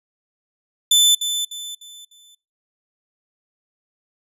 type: tone with echo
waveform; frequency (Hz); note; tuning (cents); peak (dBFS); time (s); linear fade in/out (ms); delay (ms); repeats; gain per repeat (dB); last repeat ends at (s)
sawtooth; 3520; A7; 0; -8; 0.91-1.15; 5; 300; 4; -9; 2.35
effects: noise-tail reverb RT60 0.3 s tail -25 dB re dry + resampled to 32000 Hz